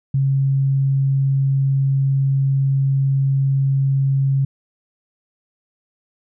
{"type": "tone", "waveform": "sine", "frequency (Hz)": 136.3, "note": "C#3", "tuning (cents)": -29, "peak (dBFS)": -14, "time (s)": [0.14, 4.45], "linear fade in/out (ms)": 5, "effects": []}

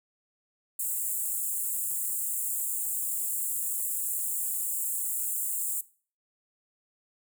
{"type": "high-pass noise", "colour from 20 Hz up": "pink", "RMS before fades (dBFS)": -31, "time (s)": [0.79, 5.81], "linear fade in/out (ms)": 5, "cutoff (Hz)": 7300, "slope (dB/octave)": 96, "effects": ["noise-tail reverb RT60 0.4 s tail -19 dB re dry"]}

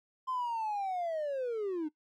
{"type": "linear sweep", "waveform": "triangle", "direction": "down", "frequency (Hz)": [1046.5, 293.7], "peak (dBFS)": -29, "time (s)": [0.27, 1.89], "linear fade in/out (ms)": 20, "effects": ["noise-tail reverb RT60 0.1 s tail -21 dB re dry", "tanh soft clip ceiling -27 dBFS"]}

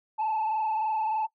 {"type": "tone with frequency modulation", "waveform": "sine", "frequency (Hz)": 872, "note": "A5", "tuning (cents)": -16, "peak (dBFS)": -23, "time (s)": [0.18, 1.27], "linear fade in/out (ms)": 20, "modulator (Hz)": 23.3, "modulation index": 0.95, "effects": ["noise-tail reverb RT60 0.1 s tail -21 dB re dry", "tanh soft clip ceiling -23 dBFS"]}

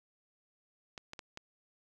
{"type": "clicks", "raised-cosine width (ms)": 0.2, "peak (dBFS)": -26, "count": 4, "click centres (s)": [0.978, 1.134, 1.192, 1.374], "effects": []}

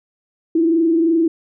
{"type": "tone with frequency modulation", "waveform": "sine", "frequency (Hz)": 329.6, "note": "E4", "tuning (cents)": 0, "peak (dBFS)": -12, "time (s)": [0.55, 1.28], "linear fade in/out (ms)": 5, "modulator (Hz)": 23, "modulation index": 0.55, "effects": []}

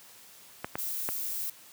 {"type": "clicks", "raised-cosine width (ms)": 0.5, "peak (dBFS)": -17, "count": 3, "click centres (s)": [0.645, 0.755, 1.089]}
{"type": "noise", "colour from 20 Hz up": "violet", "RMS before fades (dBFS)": -34, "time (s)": [0.78, 1.5], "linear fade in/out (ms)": 5}
{"effects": ["white hiss -53 dBFS RMS until 1.72 s", "high-pass 80 Hz 12 dB/octave"]}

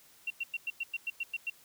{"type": "tone bursts", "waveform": "sine", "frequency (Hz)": 2740, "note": "F7", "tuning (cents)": -34, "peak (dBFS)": -31, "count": 10, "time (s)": [0.27, 1.5], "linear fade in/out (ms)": 5, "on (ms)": 33, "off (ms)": 100, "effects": ["white hiss -60 dBFS RMS until 1.64 s"]}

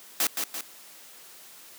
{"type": "noise with echo", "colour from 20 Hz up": "white", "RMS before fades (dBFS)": -24, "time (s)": [0.2, 0.27], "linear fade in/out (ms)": 2, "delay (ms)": 170, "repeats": 2, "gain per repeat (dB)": -5, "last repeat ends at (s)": 0.61, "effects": ["white hiss -49 dBFS RMS until 1.78 s", "high-pass 200 Hz 12 dB/octave"]}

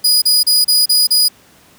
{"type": "tone bursts", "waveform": "sawtooth", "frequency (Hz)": 4931, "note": "D#8", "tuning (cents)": -16, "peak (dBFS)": -6, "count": 6, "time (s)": [0.04, 1.285], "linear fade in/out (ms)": 10, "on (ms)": 180, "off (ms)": 33, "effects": ["pink hiss -47 dBFS RMS until 1.78 s", "high-pass 100 Hz 12 dB/octave"]}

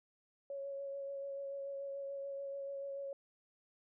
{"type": "tone with vibrato", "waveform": "sine", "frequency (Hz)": 554.4, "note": "C#5", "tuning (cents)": 0, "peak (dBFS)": -40, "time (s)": [0.5, 3.13], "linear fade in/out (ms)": 2, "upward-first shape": "sine", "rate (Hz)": 6.9, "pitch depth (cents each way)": 15, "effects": []}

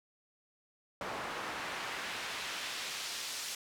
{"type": "noise with band-pass filter sweep", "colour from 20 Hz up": "pink", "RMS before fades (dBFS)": -40, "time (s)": [1.01, 3.55], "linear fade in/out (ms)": 2, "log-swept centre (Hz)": [940, 5700], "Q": 0.79, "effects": []}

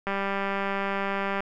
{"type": "click train", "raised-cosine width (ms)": 0.5, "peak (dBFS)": -14, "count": 264, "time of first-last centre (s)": [0.07, 1.405], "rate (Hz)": 197, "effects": []}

